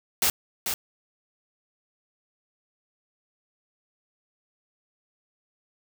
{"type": "noise with echo", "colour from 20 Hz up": "white", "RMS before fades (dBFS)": -22, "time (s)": [0.22, 0.3], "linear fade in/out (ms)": 2, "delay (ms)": 440, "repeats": 1, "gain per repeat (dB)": -6, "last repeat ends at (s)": 0.74, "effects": []}